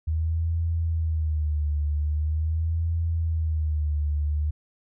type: tone with vibrato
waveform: sine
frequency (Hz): 78.4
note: D#2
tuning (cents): +14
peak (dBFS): -22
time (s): 0.07-4.51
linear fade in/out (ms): 10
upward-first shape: sine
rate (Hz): 0.43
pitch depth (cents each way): 100
effects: none